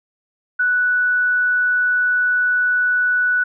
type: tone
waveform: sine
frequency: 1480 Hz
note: F#6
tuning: in tune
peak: -14 dBFS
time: 0.59-3.44 s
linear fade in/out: 10 ms
effects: none